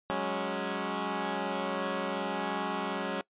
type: chord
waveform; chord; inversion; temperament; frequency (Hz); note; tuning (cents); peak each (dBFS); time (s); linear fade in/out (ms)
10% pulse; F# suspended second; none; equal; 185 / 207.7 / 277.2; F#3 / G#3 / C#4; 0 / 0 / 0; -27; 0.1-3.21; 0
effects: noise-tail reverb RT60 0.1 s tail -22 dB re dry + resampled to 8000 Hz